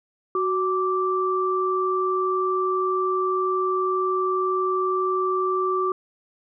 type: tone pair together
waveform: sine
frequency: 372 / 1170.2 Hz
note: F#4 / D6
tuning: +9 / -7 cents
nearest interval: octave + minor sixth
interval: 1984 cents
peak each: -23 dBFS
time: 0.35-5.92 s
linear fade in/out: 2 ms
effects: none